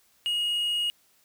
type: tone with quantisation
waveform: triangle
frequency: 2877 Hz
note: F#7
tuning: 49 cents flat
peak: -23 dBFS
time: 0.26-0.9 s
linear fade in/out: 0 ms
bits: 8
effects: white hiss -64 dBFS RMS until 1.24 s